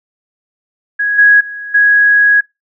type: tone with level steps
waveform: sine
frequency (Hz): 1661.2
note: G#6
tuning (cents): 0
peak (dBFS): -11 / -3 / -22 / -5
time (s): 0.99-2.41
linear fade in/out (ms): 10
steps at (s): 1.18 / 1.4 / 1.74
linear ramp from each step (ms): 10
effects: noise-tail reverb RT60 0.2 s tail -23 dB re dry